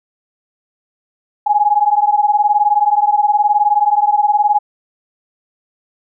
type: beating tone pair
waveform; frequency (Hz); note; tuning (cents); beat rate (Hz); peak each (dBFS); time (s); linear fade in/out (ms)
sine; 823 / 842; G#5 / G#5; -16 / +24; 19; -13; 1.46-4.59; 10
effects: none